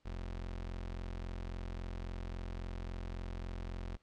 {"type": "tone", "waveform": "30% pulse", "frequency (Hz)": 43.65, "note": "F1", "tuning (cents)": 0, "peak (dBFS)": -37, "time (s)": [0.05, 3.97], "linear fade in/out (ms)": 10, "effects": ["pink hiss -75 dBFS RMS until 4.02 s", "low-pass 5000 Hz 12 dB/octave"]}